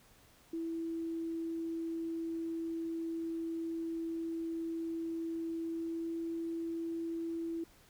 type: tone with pitch glide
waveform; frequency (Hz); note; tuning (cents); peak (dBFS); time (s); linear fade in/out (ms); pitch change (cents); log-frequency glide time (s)
sine; 329.6 to 331.7; E4 to E4; 0 to +11; -35; 0.53-7.64; 5; +11; 5.66-6.18
effects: pink hiss -63 dBFS RMS until 7.89 s